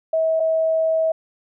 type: tone with dropouts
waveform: sine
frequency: 644 Hz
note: E5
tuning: 41 cents flat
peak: -16 dBFS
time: 0.13-1.12 s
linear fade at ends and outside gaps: 5 ms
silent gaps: 0.398-0.401 s
effects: none